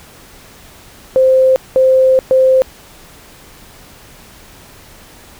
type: tone bursts at uneven times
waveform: sine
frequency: 522 Hz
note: C5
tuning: 4 cents flat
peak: -6 dBFS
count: 3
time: 1.16-1.56 / 1.76-2.19 / 2.31-2.62 s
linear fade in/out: 0 ms
effects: pink hiss -40 dBFS RMS until 5.39 s